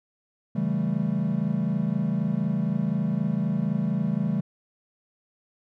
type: chord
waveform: triangle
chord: A dominant seventh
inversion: first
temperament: equal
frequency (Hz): 138.59 / 164.81 / 196 / 220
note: C#3 / E3 / G3 / A3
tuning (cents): 0 / 0 / 0 / 0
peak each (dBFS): -29 / -26 / -25 / -27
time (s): 0.55-4.41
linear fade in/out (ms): 10
effects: none